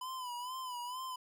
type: tone with vibrato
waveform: square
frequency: 1002 Hz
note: B5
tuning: 25 cents sharp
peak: -40 dBFS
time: 0.01-1.16 s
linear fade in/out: 5 ms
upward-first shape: sine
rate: 2.2 Hz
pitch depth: 71 cents each way
effects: 13-bit